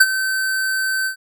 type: tone with ADSR envelope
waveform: square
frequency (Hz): 1539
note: G6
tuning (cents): -32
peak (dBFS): -6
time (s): 0-1.16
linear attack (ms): 9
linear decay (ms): 41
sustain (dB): -13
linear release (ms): 100
effects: none